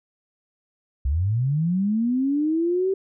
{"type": "linear sweep", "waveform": "sine", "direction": "up", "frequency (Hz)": [61.5, 390], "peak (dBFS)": -19, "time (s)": [1.05, 2.94], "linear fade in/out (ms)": 5, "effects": []}